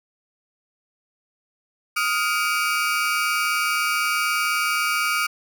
35% pulse tone cluster, 1249 / 1408 / 2298 Hz, D#6 / F6 / D7, +6 / +14 / -38 cents, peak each -23 dBFS, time 1.96-5.27 s, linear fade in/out 10 ms, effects none

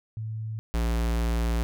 sine / square tone pair in turn, 110 / 57.6 Hz, A2 / A#1, 0 / -20 cents, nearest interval major seventh, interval 1120 cents, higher first, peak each -30 / -24 dBFS, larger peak second, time 0.17-0.59 / 0.74-1.63 s, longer second, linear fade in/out 0 ms, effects none

